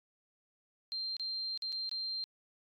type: tone with dropouts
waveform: sine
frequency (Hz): 4164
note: C8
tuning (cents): -9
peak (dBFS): -35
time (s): 0.92-2.24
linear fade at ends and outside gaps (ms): 0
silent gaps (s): 1.167-1.197 / 1.575-1.622 / 1.721-1.726 / 1.893-1.914
effects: AAC 64 kbps